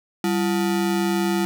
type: ring-modulated tone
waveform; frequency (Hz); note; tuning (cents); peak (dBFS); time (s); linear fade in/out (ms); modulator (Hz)
square; 267.3; C4; +37; -17; 0.24-1.45; 0; 72.9
effects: none